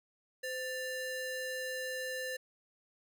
square ring-modulated tone, 1142 Hz, D6, 49 cents flat, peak -34 dBFS, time 0.43-2.37 s, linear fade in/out 10 ms, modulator 627 Hz, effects none

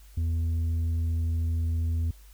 sine tone with tanh clipping, 82.41 Hz, E2, in tune, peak -25 dBFS, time 0.17-2.11 s, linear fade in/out 5 ms, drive 4 dB, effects added 50 Hz sine -48 dBFS peak until 2.33 s + white hiss -59 dBFS RMS until 2.33 s

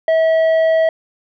triangle tone with tanh clipping, 646 Hz, E5, 35 cents flat, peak -12 dBFS, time 0.08-0.89 s, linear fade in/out 2 ms, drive 11 dB, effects none

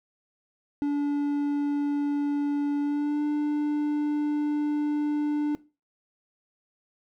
triangle tone with pitch glide, 288.4 to 296.3 Hz, D4 to D4, -31 to +15 cents, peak -21 dBFS, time 0.82-5.55 s, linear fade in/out 0 ms, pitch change +46 cents, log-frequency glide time 2.81-3.23 s, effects noise-tail reverb RT60 0.3 s tail -19 dB re dry

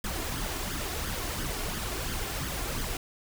pink noise with flanger, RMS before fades -33 dBFS, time 0.04-2.97 s, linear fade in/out 2 ms, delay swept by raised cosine 0.6 to 2.9 ms, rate 2.9 Hz, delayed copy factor +0.55, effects none

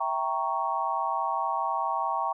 sine chord, E diminished seventh, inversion none, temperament equal, 659.3 / 784 / 932.3 / 1108.7 Hz, E5 / G5 / Bb5 / Db6, 0 / 0 / 0 / 0 cents, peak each -35 / -31 / -30 / -30 dBFS, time 0-2.33 s, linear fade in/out 10 ms, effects none

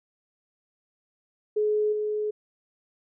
sine tone with level steps, 423.6 Hz, G#4, 34 cents sharp, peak -21 / -25 dBFS, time 1.56-2.31 s, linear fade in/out 10 ms, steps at 1.92 s, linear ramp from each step 10 ms, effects none

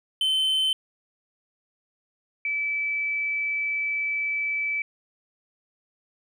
triangle / sine tone pair in turn, 3072 / 2308 Hz, G7 / D7, -36 / -31 cents, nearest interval perfect fourth, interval 495 cents, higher first, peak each -19 / -24 dBFS, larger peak first, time 0.21-0.73 / 2.45-4.82 s, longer second, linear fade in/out 2 ms, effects none

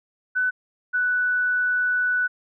sine tone pair in turn, 1500 / 1485.3 Hz, F#6 / F#6, +23 / +6 cents, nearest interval unison, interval 17 cents, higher first, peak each -19 / -19 dBFS, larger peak neither, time 0.35-0.51 / 0.93-2.28 s, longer second, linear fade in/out 20 ms, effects none

